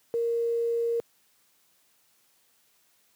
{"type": "tone with quantisation", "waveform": "sine", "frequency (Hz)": 466.2, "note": "A#4", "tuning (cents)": 0, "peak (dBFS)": -24, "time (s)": [0.14, 1], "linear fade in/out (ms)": 0, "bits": 9, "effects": ["white hiss -66 dBFS RMS until 3.15 s", "high-pass 100 Hz 12 dB/octave"]}